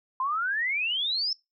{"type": "exponential sweep", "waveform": "sine", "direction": "up", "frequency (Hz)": [1014, 5370], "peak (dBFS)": -25, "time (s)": [0.2, 1.33], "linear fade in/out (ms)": 2, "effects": ["noise-tail reverb RT60 0.2 s tail -22 dB re dry"]}